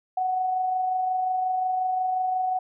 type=tone with amplitude modulation; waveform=sine; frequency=743 Hz; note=F#5; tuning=7 cents sharp; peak=-21 dBFS; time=0.17-2.59 s; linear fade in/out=5 ms; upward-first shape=sine; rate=25.6 Hz; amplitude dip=30%; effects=none